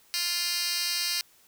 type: tone with high-pass filter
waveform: 10% pulse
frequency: 349.2 Hz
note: F4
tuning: in tune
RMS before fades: -29 dBFS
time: 0.14-1.21 s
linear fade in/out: 0 ms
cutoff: 3700 Hz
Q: 3.1
effects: white hiss -60 dBFS RMS until 1.47 s